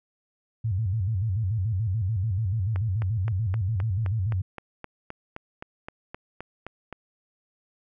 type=tone with vibrato; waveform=sine; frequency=102.1 Hz; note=G#2; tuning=29 cents flat; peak=-23 dBFS; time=0.64-4.42 s; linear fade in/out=10 ms; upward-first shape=square; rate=6.9 Hz; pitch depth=170 cents each way
type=click train; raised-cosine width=0.5 ms; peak=-21 dBFS; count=17; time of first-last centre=2.76-6.927 s; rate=3.84 Hz
effects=none